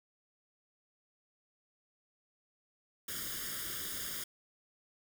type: noise with comb filter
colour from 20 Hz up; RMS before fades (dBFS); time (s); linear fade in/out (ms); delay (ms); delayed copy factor
white; -40; 3.08-4.24; 5; 0.59; +0.9
effects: none